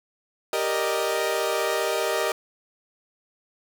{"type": "chord", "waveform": "sawtooth", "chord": "Eb major seventh", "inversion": "first", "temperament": "equal", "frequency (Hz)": [392, 466.2, 587.3, 622.3], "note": ["G4", "Bb4", "D5", "Eb5"], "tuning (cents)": [0, 0, 0, 0], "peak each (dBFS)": [-25, -24, -29, -23], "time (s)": [0.53, 2.32], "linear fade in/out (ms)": 2, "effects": []}